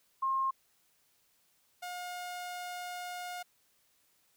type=tone pair in turn; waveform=sine / sawtooth; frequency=1068 / 715.7 Hz; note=C6 / F5; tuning=+35 / +42 cents; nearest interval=perfect fifth; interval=693 cents; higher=first; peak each=-28 / -35 dBFS; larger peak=first; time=0.22-0.51 / 1.82-3.43 s; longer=second; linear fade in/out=10 ms; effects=white hiss -71 dBFS RMS until 4.36 s